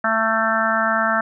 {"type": "harmonic tone", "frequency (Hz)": 222.7, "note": "A3", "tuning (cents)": 21, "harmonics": [1, 3, 4, 5, 6, 7, 8], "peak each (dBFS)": [-27, -23, -27, -27, -21, -23, -26], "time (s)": [0.04, 1.21], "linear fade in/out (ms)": 5, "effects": []}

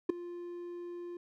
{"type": "tone with ADSR envelope", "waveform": "triangle", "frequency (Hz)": 349.2, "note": "F4", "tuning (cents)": 0, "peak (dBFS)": -18, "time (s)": [0.09, 1.17], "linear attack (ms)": 8, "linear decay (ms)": 6, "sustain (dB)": -20, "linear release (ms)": 3, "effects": []}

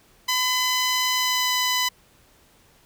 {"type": "tone with pitch glide", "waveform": "10% pulse", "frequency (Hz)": [1009, 1002], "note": ["B5", "B5"], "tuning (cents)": [37, 25], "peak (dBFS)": -12, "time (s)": [0.28, 1.89], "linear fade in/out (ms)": 10, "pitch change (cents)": -12, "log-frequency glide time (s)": [1.15, 1.52], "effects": ["pink hiss -57 dBFS RMS until 2.85 s"]}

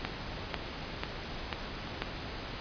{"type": "click train", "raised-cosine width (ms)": 0.3, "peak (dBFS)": -15, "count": 5, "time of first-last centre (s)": [0.05, 2.02], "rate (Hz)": 2.03, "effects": ["pink hiss -40 dBFS RMS until 2.6 s", "resampled to 11025 Hz"]}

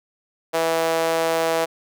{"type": "tone with high-pass filter", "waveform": "sawtooth", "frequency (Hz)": 163.8, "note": "E3", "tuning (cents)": -11, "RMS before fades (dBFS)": -21, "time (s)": [0.53, 1.66], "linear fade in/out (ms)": 20, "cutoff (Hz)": 570, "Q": 2.7, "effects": []}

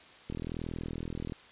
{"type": "click train", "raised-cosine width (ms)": 3, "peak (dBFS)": -24, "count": 43, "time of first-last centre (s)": [0.3, 1.322], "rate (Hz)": 41.1, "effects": ["white hiss -54 dBFS RMS until 1.51 s", "resampled to 8000 Hz"]}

